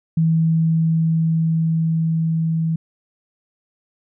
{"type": "tone with level ramp", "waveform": "sine", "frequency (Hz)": 162.3, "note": "E3", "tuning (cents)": -27, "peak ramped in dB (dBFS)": [-13, -17], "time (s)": [0.17, 2.76], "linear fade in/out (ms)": 5, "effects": []}